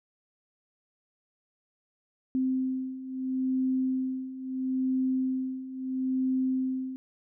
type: beating tone pair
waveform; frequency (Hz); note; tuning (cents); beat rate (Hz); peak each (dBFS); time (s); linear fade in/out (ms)
sine; 259.5 / 260.25; C4 / C4; -14 / -9; 0.75; -32 / -28; 2.35-6.96; 0
effects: none